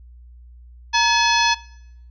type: harmonic tone with a mistuned harmonic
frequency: 854 Hz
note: G#5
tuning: 48 cents sharp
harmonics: 1 / 2 / 3 / 4 / 5 / 6 / 7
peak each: -18 / -21 / -23 / -24 / -25 / -26 / -26 dBFS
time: 0.93-1.55 s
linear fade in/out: 20 ms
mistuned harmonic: 1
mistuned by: +150 cents
effects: noise-tail reverb RT60 0.8 s tail -22 dB re dry + added 60 Hz sine -41 dBFS peak until 2.1 s